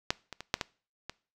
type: clicks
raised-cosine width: 0.2 ms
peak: -8 / -22 / -22 / -7 / -13 / -20 dBFS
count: 6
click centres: 0.105 / 0.327 / 0.406 / 0.541 / 0.612 / 1.096 s
effects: noise-tail reverb RT60 0.4 s tail -22 dB re dry